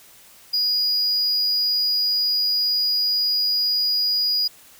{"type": "tone", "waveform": "triangle", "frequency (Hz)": 4899, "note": "D#8", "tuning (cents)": -28, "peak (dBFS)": -17, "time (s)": [0.53, 4.48], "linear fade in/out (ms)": 10, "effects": ["white hiss -49 dBFS RMS until 4.79 s"]}